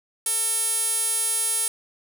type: tone with band-pass filter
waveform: sawtooth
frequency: 450 Hz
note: A4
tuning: 39 cents sharp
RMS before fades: -24 dBFS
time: 0.26-1.68 s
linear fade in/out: 2 ms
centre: 10000 Hz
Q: 7.4
effects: none